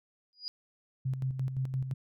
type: tone with exponential growth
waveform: sine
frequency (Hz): 4900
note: D#8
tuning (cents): -27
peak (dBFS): -31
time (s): 0.33-0.48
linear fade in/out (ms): 0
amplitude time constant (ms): 31
type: tone with tremolo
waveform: sine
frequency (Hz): 131.4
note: C3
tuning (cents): +8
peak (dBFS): -28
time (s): 1.05-1.94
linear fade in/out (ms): 10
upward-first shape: square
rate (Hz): 5.8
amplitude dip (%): 55
effects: none